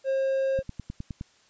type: tone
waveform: triangle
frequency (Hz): 536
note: C5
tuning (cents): +42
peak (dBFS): -21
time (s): 0.04-0.63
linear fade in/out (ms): 50
type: click train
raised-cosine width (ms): 5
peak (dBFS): -22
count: 7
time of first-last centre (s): 0.59-1.211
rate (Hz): 9.66
effects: white hiss -61 dBFS RMS until 1.49 s + resampled to 16000 Hz